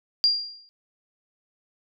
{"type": "tone with exponential decay", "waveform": "sine", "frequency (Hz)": 4781, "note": "D8", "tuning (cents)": 30, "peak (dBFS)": -14, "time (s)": [0.24, 0.69], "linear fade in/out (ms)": 0, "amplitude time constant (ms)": 96, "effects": []}